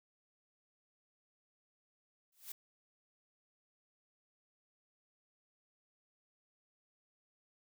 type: noise with exponential growth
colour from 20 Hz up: blue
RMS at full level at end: -41 dBFS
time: 2.32-2.52 s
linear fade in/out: 5 ms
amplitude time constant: 43 ms
effects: none